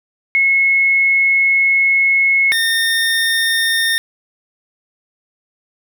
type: tone pair in turn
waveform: sine / 25% pulse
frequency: 2180 / 1825.2 Hz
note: C#7 / A#6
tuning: -29 / -37 cents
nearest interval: minor third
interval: 308 cents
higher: first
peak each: -10 dBFS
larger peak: neither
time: 0.35-2.52 / 2.52-3.98 s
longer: first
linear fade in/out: 0 ms
effects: none